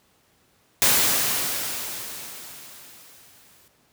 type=noise with exponential decay; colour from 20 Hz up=white; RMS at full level=-17 dBFS; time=0.82-3.68 s; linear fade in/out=0 ms; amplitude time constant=620 ms; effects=pink hiss -62 dBFS RMS until 3.92 s + high-pass 80 Hz 12 dB/octave